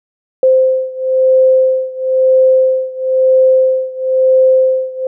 sine beating tone pair, 520 / 521 Hz, C5 / C5, -11 / -7 cents, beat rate 1 Hz, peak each -10 / -12 dBFS, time 0.43-5.07 s, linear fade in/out 2 ms, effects none

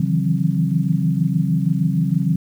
sine tone cluster, 138.4 / 158.2 / 164.7 / 186.8 / 266.2 Hz, C#3 / D#3 / E3 / F#3 / C4, -2 / +29 / -1 / +17 / +30 cents, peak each -22 / -23 / -20 / -21 / -28 dBFS, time 0-2.36 s, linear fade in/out 5 ms, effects 8-bit

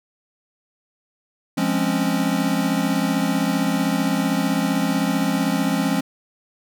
square chord, Db major seventh, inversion first, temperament equal, 174.61 / 207.7 / 261.6 / 277.2 Hz, F3 / Ab3 / C4 / Db4, 0 / 0 / 0 / 0 cents, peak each -25 dBFS, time 1.57-6.01 s, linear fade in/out 10 ms, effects none

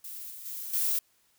violet noise with level steps, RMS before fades -41 / -44 / -38 / -28 dBFS, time 0.04-0.99 s, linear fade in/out 5 ms, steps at 0.3 / 0.45 / 0.73 s, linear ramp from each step 10 ms, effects white hiss -68 dBFS RMS until 1.38 s

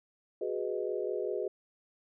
sine chord, G# minor seventh, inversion third, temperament equal, 370 / 415.3 / 493.9 / 622.3 Hz, F#4 / G#4 / B4 / D#5, 0 / 0 / 0 / 0 cents, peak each -36 / -35 / -37 / -40 dBFS, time 0.41-1.48 s, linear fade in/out 5 ms, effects none

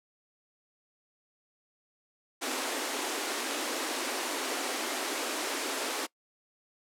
pink high-pass noise, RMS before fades -33 dBFS, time 2.41-6.07 s, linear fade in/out 20 ms, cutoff 250 Hz, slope 96 dB/octave, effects noise-tail reverb RT60 0.1 s tail -23 dB re dry + low-pass 11000 Hz 12 dB/octave

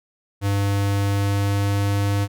square tone with pitch glide, 100 to 100.7 Hz, G2 to G2, +35 to +47 cents, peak -19 dBFS, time 0.41-2.28 s, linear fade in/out 50 ms, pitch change +12 cents, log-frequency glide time 1.1-2.03 s, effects none

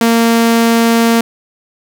sawtooth tone, 230.4 Hz, A#3, 20 cents flat, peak -4 dBFS, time 0.01-1.21 s, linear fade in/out 2 ms, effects none

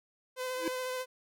sawtooth tone with vibrato, 510 Hz, C5, 44 cents flat, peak -30 dBFS, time 0.36-1.06 s, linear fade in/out 50 ms, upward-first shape sine, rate 14 Hz, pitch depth 15 cents each way
square tone with exponential growth, 329.3 Hz, E4, 2 cents flat, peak -28 dBFS, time 0.55-0.68 s, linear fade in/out 2 ms, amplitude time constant 27 ms
effects none

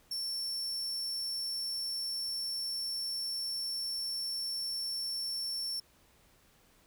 40% pulse tone, 5430 Hz, F8, 50 cents flat, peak -33 dBFS, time 0.11-5.8 s, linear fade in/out 5 ms, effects pink hiss -65 dBFS RMS until 6.86 s

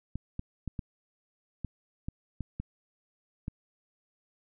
clicks, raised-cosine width 5 ms, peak -22 dBFS, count 9, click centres 0.156 / 0.394 / 0.677 / 0.792 / 1.647 / 2.085 / 2.407 / 2.6 / 3.481 s, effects none

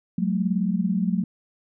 sine tone cluster, 182.4 / 200.1 / 221 Hz, F#3 / G3 / A3, -24 / +36 / +8 cents, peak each -23 / -27 / -26 dBFS, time 0.18-1.24 s, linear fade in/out 5 ms, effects none

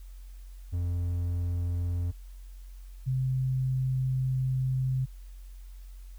triangle / sine tone pair in turn, 87.31 / 130.12 Hz, F2 / C3, 0 / -9 cents, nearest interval perfect fifth, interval 691 cents, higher second, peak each -25 dBFS, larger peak neither, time 0.72-2.12 / 3.06-5.06 s, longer second, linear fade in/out 20 ms, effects added 45 Hz sine -42 dBFS peak until 6.18 s + white hiss -63 dBFS RMS until 6.18 s

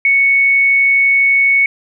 sine tone, 2217 Hz, C#7, in tune, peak -8 dBFS, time 0.05-1.66 s, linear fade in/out 2 ms, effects none

